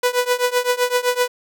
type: tone with tremolo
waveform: sawtooth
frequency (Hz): 493.9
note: B4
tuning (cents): 0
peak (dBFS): -9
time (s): 0.03-1.28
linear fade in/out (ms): 5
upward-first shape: triangle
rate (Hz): 7.8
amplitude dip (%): 95
effects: none